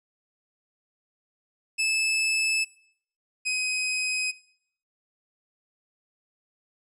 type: tone pair in turn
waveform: sawtooth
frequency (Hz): 2616 / 2519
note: E7 / D#7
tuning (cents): -14 / +21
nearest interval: minor second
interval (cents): 65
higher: first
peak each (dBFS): -19 / -21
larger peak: first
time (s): 1.78-2.65 / 3.45-4.32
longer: neither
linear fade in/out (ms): 20
effects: noise-tail reverb RT60 0.6 s tail -20 dB re dry + resampled to 24000 Hz